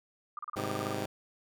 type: tone bursts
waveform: sine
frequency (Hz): 1207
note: D6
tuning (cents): +47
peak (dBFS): -36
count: 11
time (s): 0.37-0.93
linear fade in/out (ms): 2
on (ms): 20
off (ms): 34
type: chord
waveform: 10% pulse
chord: Ab major seventh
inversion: none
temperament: just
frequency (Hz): 103.83 / 129.78 / 155.74 / 194.67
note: Ab2 / C3 / Eb3 / G3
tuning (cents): 0 / -14 / +2 / -12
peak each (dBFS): -29 / -31 / -35 / -35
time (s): 0.56-1.06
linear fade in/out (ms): 5
effects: none